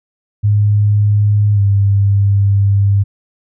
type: tone with pitch glide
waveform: sine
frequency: 103.8 to 99.92 Hz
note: G#2 to G2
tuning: 0 to +34 cents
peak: -8 dBFS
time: 0.43-3.04 s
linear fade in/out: 20 ms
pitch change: -66 cents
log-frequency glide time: 1.54-1.6 s
effects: none